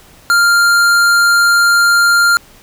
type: tone with hard clipping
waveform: sine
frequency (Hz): 1396.9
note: F6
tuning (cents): 0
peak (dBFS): -9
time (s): 0.3-2.37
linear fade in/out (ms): 0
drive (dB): 15
effects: pink hiss -43 dBFS RMS until 2.62 s